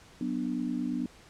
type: chord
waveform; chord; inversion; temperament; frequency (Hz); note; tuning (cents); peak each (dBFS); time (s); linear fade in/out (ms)
sine; B minor; second; just; 185.21 / 246.9 / 296.3; F#3 / B3 / D4; +2 / 0 / +15; -37 / -31 / -34; 0.21-1.06; 2
effects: pink hiss -55 dBFS RMS until 1.29 s + low-pass 8000 Hz 12 dB/octave